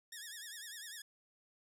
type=tone with vibrato; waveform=10% pulse; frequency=1761 Hz; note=A6; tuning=1 cent sharp; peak=-37 dBFS; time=0.12-1.02 s; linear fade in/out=5 ms; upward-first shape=sine; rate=10 Hz; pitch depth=120 cents each way; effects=none